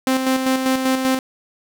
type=tone with tremolo; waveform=sawtooth; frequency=261.6 Hz; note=C4; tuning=in tune; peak=-11 dBFS; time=0.07-1.19 s; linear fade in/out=2 ms; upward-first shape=square; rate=5.1 Hz; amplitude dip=45%; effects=none